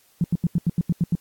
sine tone bursts, 170 Hz, F3, 46 cents flat, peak -16 dBFS, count 9, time 0.21-1.153 s, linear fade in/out 2 ms, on 31 ms, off 83 ms, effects white hiss -59 dBFS RMS until 1.2 s + AAC 64 kbps

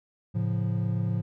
triangle chord, A augmented, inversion none, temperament equal, 110 / 138.59 / 174.61 Hz, A2 / C#3 / E#3, 0 / 0 / 0 cents, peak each -25 / -31 / -28 dBFS, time 0.34-1.22 s, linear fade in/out 20 ms, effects none

